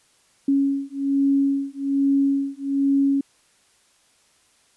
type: beating tone pair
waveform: sine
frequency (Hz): 276.1 / 277.3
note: C#4 / C#4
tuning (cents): -7 / +1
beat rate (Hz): 1.2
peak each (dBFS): -21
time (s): 0.48-3.21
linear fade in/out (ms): 5
effects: white hiss -60 dBFS RMS until 4.76 s + resampled to 24000 Hz